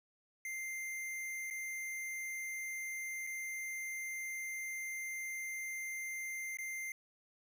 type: tone with dropouts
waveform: square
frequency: 2093 Hz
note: C7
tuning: in tune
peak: -40 dBFS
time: 0.45-6.92 s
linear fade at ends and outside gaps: 2 ms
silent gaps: 1.502-1.508 / 3.268-3.271 / 6.571-6.586 s
effects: none